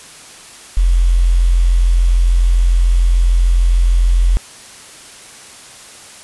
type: tone with quantisation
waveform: sine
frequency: 43.44 Hz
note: F1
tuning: 8 cents flat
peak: -8 dBFS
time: 0.77-4.37 s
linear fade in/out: 0 ms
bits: 6
effects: white hiss -37 dBFS RMS until 6.23 s + resampled to 24000 Hz